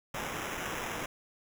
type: noise with sample-and-hold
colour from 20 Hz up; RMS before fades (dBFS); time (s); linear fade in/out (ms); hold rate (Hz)
white; -37; 0.14-1.06; 5; 4410
effects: none